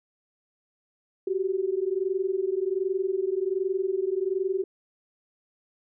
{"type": "tone pair together", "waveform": "sine", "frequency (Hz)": [370, 391.3], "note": ["F#4", "G4"], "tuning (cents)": [0, -3], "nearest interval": "minor second", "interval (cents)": 97, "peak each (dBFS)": -27, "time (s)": [1.27, 4.64], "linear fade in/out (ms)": 5, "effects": []}